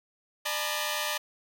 10% pulse tone cluster, 601 / 859 / 948 / 998 / 3163 Hz, D5 / A5 / A#5 / B5 / G7, +40 / -42 / +29 / +18 / +15 cents, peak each -24 / -27 / -28 / -31 / -31 dBFS, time 0.45-1.18 s, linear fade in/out 10 ms, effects none

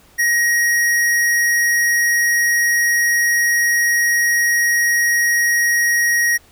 square tone, 1888 Hz, A#6, 22 cents sharp, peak -14 dBFS, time 0.18-6.38 s, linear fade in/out 20 ms, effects pink hiss -50 dBFS RMS until 6.51 s

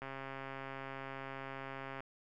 click train, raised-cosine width 0.5 ms, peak -29 dBFS, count 269, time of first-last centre 0.02-2.005 s, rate 135 Hz, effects none

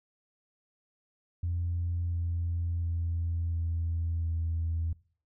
sine tone with pitch steps, 86.3 / 85.31 / 84.33 / 83.36 / 82.4 Hz, F2 / F2 / E2 / E2 / E2, -20 / -40 / +40 / +20 / 0 cents, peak -27 dBFS, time 1.43-4.93 s, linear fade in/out 5 ms, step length 700 ms, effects noise-tail reverb RT60 0.5 s tail -23 dB re dry + tanh soft clip ceiling -24 dBFS

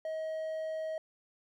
triangle tone, 634 Hz, D#5, 32 cents sharp, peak -32 dBFS, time 0.05-0.98 s, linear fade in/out 2 ms, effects none

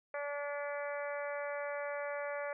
harmonic tone, 288 Hz, D4, 34 cents flat, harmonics 2 / 3 / 4 / 5 / 6 / 7 / 8, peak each -38 / -47 / -47 / -47 / -47 / -48 / -51 dBFS, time 0.14-2.53 s, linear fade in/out 2 ms, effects none

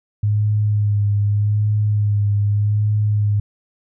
sine tone with vibrato, 104 Hz, G#2, 3 cents sharp, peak -14 dBFS, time 0.23-3.4 s, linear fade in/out 5 ms, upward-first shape sine, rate 0.83 Hz, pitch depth 27 cents each way, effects none

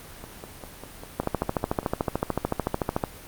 two click trains, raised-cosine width 1 ms, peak -23 / -9 dBFS, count 9 / 26, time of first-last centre 0.24-1.83 / 1.2-3.038 s, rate 5.03 / 13.6 Hz, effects pink hiss -44 dBFS RMS until 3.27 s + Opus 32 kbps

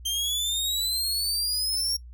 sawtooth exponential sweep, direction up, 3136 to 5588 Hz, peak -22 dBFS, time 0.05-1.97 s, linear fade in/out 10 ms, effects noise-tail reverb RT60 0.1 s tail -23 dB re dry + added 60 Hz sine -41 dBFS peak until 2.13 s

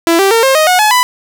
sawtooth tone with pitch steps, 334.2 / 390.6 / 456.5 / 533.6 / 623.6 / 728.9 / 851.9 / 995.7 Hz, E4 / G4 / A#4 / C5 / D#5 / F#5 / G#5 / B5, +24 / -6 / -36 / +34 / +4 / -26 / +44 / +14 cents, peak -3 dBFS, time 0.07-1.03 s, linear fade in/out 0 ms, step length 120 ms, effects none

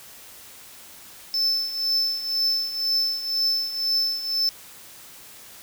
triangle tone with tremolo, 5274 Hz, E8, in tune, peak -17 dBFS, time 1.34-4.49 s, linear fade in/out 0 ms, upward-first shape triangle, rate 2 Hz, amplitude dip 75%, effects white hiss -45 dBFS RMS until 5.62 s

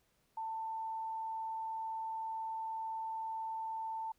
sine tone, 891 Hz, A5, 22 cents sharp, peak -37 dBFS, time 0.37-4.12 s, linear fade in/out 5 ms, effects pink hiss -75 dBFS RMS until 4.18 s

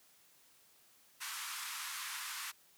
pink band-pass noise, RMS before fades -43 dBFS, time 1.2-2.52 s, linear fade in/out 20 ms, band 1000 to 14000 Hz, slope 48 dB/octave, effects white hiss -66 dBFS RMS until 2.77 s + high-pass 80 Hz 12 dB/octave

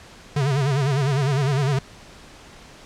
square tone with vibrato, 138.59 Hz, C#3, in tune, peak -19 dBFS, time 0.36-1.79 s, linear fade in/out 5 ms, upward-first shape sine, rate 9.9 Hz, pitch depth 120 cents each way, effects pink hiss -45 dBFS RMS until 2.85 s + low-pass 7000 Hz 12 dB/octave

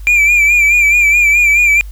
triangle tone with vibrato, 2370 Hz, D7, 15 cents sharp, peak -5 dBFS, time 0.07-1.81 s, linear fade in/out 0 ms, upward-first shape sine, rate 4.7 Hz, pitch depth 58 cents each way, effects added 50 Hz sine -25 dBFS peak until 1.91 s + white hiss -47 dBFS RMS until 1.91 s

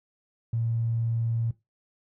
triangle tone, 115.2 Hz, A#2, 20 cents flat, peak -20 dBFS, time 0.53-1.51 s, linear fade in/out 5 ms, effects noise-tail reverb RT60 0.2 s tail -22 dB re dry + tanh soft clip ceiling -22 dBFS

